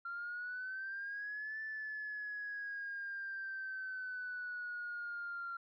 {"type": "exponential two-way sweep", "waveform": "sine", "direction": "up then down", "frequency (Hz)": [1377, 1760, 1377], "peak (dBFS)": -39, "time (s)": [0.05, 5.57], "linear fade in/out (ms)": 5, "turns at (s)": 1.6, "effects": ["tanh soft clip ceiling -35 dBFS"]}